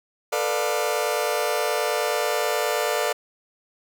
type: chord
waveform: sawtooth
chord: B half-diminished seventh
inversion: third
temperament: just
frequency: 444.5 / 493.9 / 592.7 / 711.2 Hz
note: A4 / B4 / D5 / F5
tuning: +18 / 0 / +16 / +31 cents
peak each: -23 / -25 / -22 / -25 dBFS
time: 0.32-3.13 s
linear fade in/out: 10 ms
effects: none